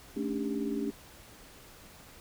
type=tone cluster; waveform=sine; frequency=219.2 / 279.2 / 298.6 / 399.6 Hz; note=A3 / C#4 / D4 / G4; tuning=-6 / +13 / +29 / +33 cents; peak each=-35 / -34 / -38 / -37 dBFS; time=0.16-0.91 s; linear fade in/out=10 ms; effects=pink hiss -53 dBFS RMS until 2.2 s